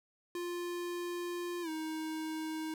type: tone with pitch glide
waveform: square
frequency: 350 to 315.4 Hz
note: F4 to D#4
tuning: +4 to +24 cents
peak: -37 dBFS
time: 0.35-2.74 s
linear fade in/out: 2 ms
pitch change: -180 cents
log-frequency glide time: 1.62-1.69 s
effects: none